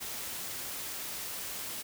white noise, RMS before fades -39 dBFS, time 0-1.83 s, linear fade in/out 20 ms, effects none

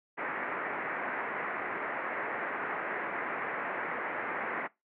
white low-pass noise, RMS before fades -35 dBFS, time 0.17-4.68 s, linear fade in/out 20 ms, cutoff 2100 Hz, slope 48 dB/octave, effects noise-tail reverb RT60 0.2 s tail -21 dB re dry + high-pass 300 Hz 12 dB/octave

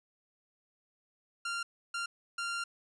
sawtooth tone bursts at uneven times, 1388 Hz, F6, 11 cents flat, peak -30 dBFS, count 3, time 1.45-1.63 / 1.94-2.06 / 2.38-2.64 s, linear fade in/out 5 ms, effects resampled to 22050 Hz

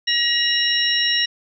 sine tone cluster, 1898 / 2863 / 3857 / 5540 Hz, A#6 / F7 / B7 / F8, +31 / +42 / -42 / -15 cents, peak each -22 dBFS, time 0.07-1.26 s, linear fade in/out 10 ms, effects none

